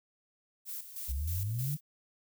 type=noise with tremolo; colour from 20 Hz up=violet; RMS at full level=-40 dBFS; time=0.65-1.81 s; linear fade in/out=50 ms; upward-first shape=square; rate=3.2 Hz; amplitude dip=65%
type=exponential sweep; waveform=sine; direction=up; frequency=62.1 to 156.3 Hz; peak=-31 dBFS; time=1.08-1.77 s; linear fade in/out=20 ms
effects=none